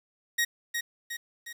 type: tone with echo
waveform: sawtooth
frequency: 1883 Hz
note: A#6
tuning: 17 cents sharp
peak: -20 dBFS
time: 0.38-0.45 s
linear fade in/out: 10 ms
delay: 360 ms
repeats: 3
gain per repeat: -5 dB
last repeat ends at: 1.53 s
effects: 9-bit